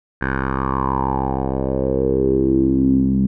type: tone with low-pass filter sweep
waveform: 10% pulse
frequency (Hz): 66.4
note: C2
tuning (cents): +26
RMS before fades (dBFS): -18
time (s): 0.21-3.27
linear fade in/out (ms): 10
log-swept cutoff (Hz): 1600 to 210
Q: 6.4
effects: none